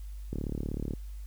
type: click train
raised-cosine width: 3 ms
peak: -21 dBFS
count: 23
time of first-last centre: 0.33-0.936 s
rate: 36.3 Hz
effects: added 50 Hz sine -38 dBFS peak until 1.26 s + white hiss -62 dBFS RMS until 1.26 s